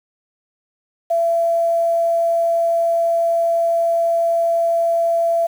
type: tone with quantisation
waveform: sine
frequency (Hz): 673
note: E5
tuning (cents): +36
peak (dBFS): -14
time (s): 1.1-5.47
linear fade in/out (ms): 10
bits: 7
effects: none